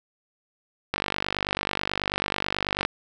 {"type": "click train", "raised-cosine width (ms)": 0.3, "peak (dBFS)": -8, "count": 95, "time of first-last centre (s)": [0.94, 2.851], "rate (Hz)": 49.2, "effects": []}